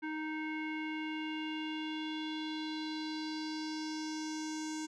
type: tone with low-pass filter sweep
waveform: square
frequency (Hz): 311.1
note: D#4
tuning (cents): 0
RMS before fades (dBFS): -39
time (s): 0.02-4.87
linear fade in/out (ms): 20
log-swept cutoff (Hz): 1900 to 6900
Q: 3.9
effects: none